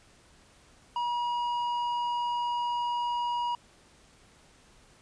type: tone with tanh clipping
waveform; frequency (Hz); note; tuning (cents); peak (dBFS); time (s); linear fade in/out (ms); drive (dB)
triangle; 960; B5; -49; -29; 0.96-3.55; 2; 12
effects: pink hiss -59 dBFS RMS until 5.01 s + resampled to 22050 Hz